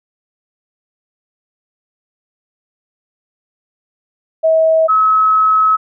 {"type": "tone pair in turn", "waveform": "sine", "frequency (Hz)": [643, 1286], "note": ["E5", "E6"], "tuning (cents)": [-43, -43], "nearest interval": "octave", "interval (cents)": 1200, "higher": "second", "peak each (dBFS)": -8, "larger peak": "neither", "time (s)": [[4.43, 4.88], [4.88, 5.77]], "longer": "second", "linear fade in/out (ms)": 20, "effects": []}